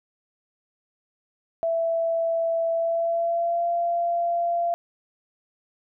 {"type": "tone with pitch glide", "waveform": "sine", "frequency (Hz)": [663, 687.2], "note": ["E5", "F5"], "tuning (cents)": [10, -28], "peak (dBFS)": -21, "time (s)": [1.63, 4.74], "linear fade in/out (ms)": 0, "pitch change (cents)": 62, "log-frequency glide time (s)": [2.72, 3.67], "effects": []}